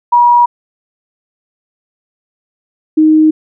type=tone pair in turn; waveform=sine; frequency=961 / 311.6 Hz; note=B5 / D#4; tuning=-48 / +3 cents; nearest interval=octave + perfect fifth; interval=1949 cents; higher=first; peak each=-4 dBFS; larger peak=neither; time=0.12-0.46 / 2.97-3.31 s; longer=neither; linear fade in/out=10 ms; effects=none